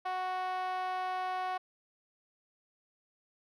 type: tone with band-pass filter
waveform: 5% pulse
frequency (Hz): 370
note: F#4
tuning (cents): 0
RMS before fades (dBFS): -35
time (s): 0.05-1.58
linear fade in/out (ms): 10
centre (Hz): 840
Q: 5
effects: none